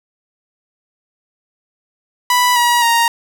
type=tone with pitch steps; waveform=sawtooth; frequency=987 / 959.5 / 932.7 Hz; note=B5 / A#5 / A#5; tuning=-1 / +50 / +1 cents; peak=-7 dBFS; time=2.3-3.08 s; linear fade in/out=2 ms; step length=260 ms; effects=none